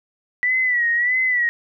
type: tone with vibrato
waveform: sine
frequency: 1955 Hz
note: B6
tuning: 18 cents flat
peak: -16 dBFS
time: 0.43-1.49 s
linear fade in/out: 0 ms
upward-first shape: sine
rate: 1.6 Hz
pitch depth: 79 cents each way
effects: none